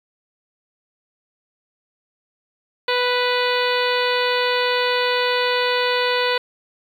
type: harmonic tone with a mistuned harmonic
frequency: 493.9 Hz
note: B4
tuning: in tune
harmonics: 1 / 2 / 3 / 4 / 5 / 6 / 7 / 8 / 9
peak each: -21 / -24 / -26 / -27 / -28 / -29 / -29 / -30 / -31 dBFS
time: 2.88-6.38 s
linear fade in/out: 5 ms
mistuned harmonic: 7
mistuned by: +25 cents
effects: 8-bit